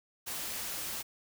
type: noise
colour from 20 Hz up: white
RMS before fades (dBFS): -38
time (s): 0.26-1.03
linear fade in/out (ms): 20
effects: none